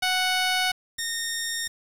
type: tone pair in turn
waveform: 10% pulse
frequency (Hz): 740 / 1840.6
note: F#5 / A#6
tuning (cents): 0 / -22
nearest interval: octave + major third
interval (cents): 1578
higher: second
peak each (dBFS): -13 / -18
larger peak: first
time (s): 0.02-0.72 / 0.98-1.68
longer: neither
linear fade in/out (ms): 10
effects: low-pass 11000 Hz 12 dB/octave + 7-bit